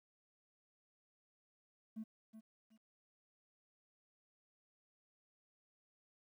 triangle tone with echo, 220 Hz, A3, in tune, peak -38 dBFS, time 1.96-2.04 s, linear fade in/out 20 ms, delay 370 ms, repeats 2, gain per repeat -12 dB, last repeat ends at 2.78 s, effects tanh soft clip ceiling -40 dBFS + 13-bit

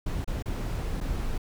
brown noise with dropouts, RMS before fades -30 dBFS, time 0.06-1.38 s, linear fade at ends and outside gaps 5 ms, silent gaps 0.245-0.275 / 0.425-0.457 / 1.004-1.01 s, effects none

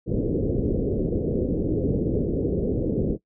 white low-pass noise, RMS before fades -24 dBFS, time 0.06-3.18 s, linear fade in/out 50 ms, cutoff 480 Hz, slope 48 dB/octave, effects noise-tail reverb RT60 0.1 s tail -20 dB re dry

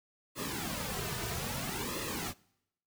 pink noise with flanger, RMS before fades -37 dBFS, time 0.35-2.34 s, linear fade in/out 50 ms, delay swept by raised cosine 1.3 to 3.7 ms, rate 0.61 Hz, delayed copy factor -0.75, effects noise-tail reverb RT60 0.8 s tail -24 dB re dry

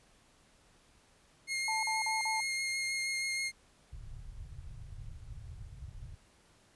sawtooth tone with vibrato, 2138 Hz, C7, 37 cents sharp, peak -29 dBFS, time 1.47-3.52 s, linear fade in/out 50 ms, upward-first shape sine, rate 6.3 Hz, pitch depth 14 cents each way
sine tone bursts, 882 Hz, A5, 4 cents sharp, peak -33 dBFS, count 4, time 1.68-2.403 s, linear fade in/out 2 ms, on 150 ms, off 41 ms
pink low-pass noise, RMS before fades -46 dBFS, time 3.92-6.15 s, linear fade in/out 5 ms, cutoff 140 Hz, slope 48 dB/octave
effects pink hiss -65 dBFS RMS until 6.75 s + resampled to 24000 Hz

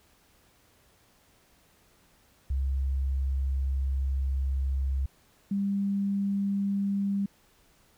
sine tone pair in turn, 67.2 / 198.89 Hz, C2 / G3, +47 / +25 cents, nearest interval octave + perfect fifth, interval 1878 cents, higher second, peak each -25 dBFS, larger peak neither, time 2.5-5.06 / 5.51-7.26 s, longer first, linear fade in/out 5 ms, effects pink hiss -63 dBFS RMS until 7.97 s

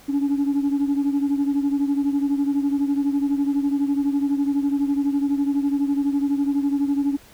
sine beating tone pair, 279.8 / 291.8 Hz, C#4 / D4, +16 / -11 cents, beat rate 12 Hz, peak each -18 / -23 dBFS, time 0.08-7.17 s, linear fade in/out 20 ms, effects tanh soft clip ceiling -15 dBFS + pink hiss -49 dBFS RMS until 7.33 s

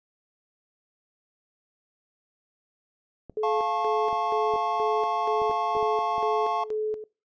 clicks, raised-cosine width 2 ms, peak -28 dBFS, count 8, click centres 3.297 / 4.129 / 4.538 / 5.418 / 5.497 / 5.767 / 5.828 / 6.181 s
sine tone with tremolo, 430.1 Hz, A4, 39 cents flat, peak -25 dBFS, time 3.37-7.04 s, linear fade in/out 2 ms, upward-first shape square, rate 2.1 Hz, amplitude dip 70%
triangle chord, F augmented, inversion none, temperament just, 698.5 / 873.1 / 1091.3 Hz, F5 / A5 / C#6, 0 / -14 / -27 cents, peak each -27 dBFS, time 3.43-6.64 s, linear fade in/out 5 ms
effects noise-tail reverb RT60 0.3 s tail -22 dB re dry + resampled to 16000 Hz

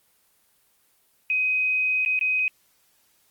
sine tone with dropouts, 2516 Hz, D#7, 19 cents sharp, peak -20 dBFS, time 1.3-2.48 s, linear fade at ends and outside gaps 1 ms, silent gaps 2.05-2.06 / 2.191-2.211 s, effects white hiss -64 dBFS RMS until 3.3 s + Opus 24 kbps

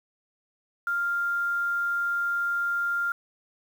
sine tone with quantisation, 1397 Hz, F6, in tune, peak -24 dBFS, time 0.87-3.12 s, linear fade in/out 2 ms, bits 8, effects none

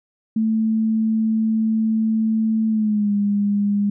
sine tone with pitch glide, 220.8 to 203.6 Hz, A3 to G#3, +6 to -34 cents, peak -16 dBFS, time 0.36-3.9 s, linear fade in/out 5 ms, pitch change -140 cents, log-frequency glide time 2.68-3.13 s, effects none

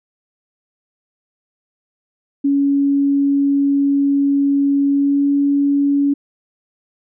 sine tone with pitch glide, 280.2 to 282.6 Hz, C#4 to C#4, +19 to +34 cents, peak -12 dBFS, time 2.44-6.14 s, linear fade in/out 10 ms, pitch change +15 cents, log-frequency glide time 4.89-5.29 s, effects none

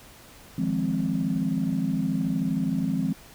sine chord, F minor seventh, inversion third, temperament equal, 155.56 / 174.61 / 207.7 / 261.6 Hz, Eb3 / F3 / Ab3 / C4, 0 / 0 / 0 / 0 cents, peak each -31 / -27 / -28 / -27 dBFS, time 0.58-3.13 s, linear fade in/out 5 ms, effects tanh soft clip ceiling -15 dBFS + pink hiss -49 dBFS RMS until 3.34 s

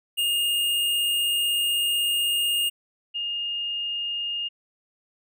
square / sine tone pair in turn, 2834 / 2834 Hz, F7 / F7, +25 / +25 cents, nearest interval unison, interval 0 cents, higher neither, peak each -22 / -26 dBFS, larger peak first, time 0.17-2.7 / 3.14-4.49 s, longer first, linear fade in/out 20 ms, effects none

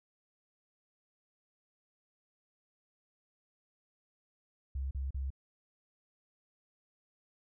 sine tone bursts, 67.2 Hz, C2, 47 cents sharp, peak -33 dBFS, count 3, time 4.75-5.304 s, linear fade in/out 5 ms, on 160 ms, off 37 ms, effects none

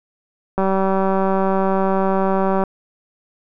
click train, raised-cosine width 1 ms, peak -6 dBFS, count 396, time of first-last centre 0.58-2.637 s, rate 192 Hz, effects none

